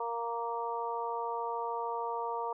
harmonic tone, 233.2 Hz, A#3, 1 cent sharp, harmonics 2 / 3 / 4 / 5, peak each -38 / -41 / -35 / -41 dBFS, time 0-2.53 s, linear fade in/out 5 ms, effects none

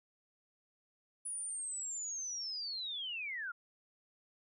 sine linear sweep, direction down, 9860 to 1354 Hz, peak -38 dBFS, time 1.25-3.52 s, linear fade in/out 10 ms, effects none

